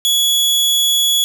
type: tone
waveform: sawtooth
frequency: 3375 Hz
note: G#7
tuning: 27 cents sharp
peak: -9 dBFS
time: 0.05-1.24 s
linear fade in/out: 0 ms
effects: none